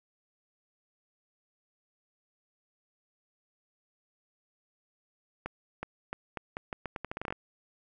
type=accelerating click train; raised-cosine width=0.5 ms; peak=-20 dBFS; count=16; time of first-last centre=5.46-7.325 s; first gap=370 ms; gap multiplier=0.81; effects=none